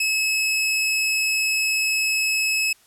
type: tone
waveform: sawtooth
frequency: 2583 Hz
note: E7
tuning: 36 cents flat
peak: -16 dBFS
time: 0-2.73 s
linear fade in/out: 5 ms
effects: white hiss -56 dBFS RMS until 2.86 s + low-pass 12000 Hz 12 dB/octave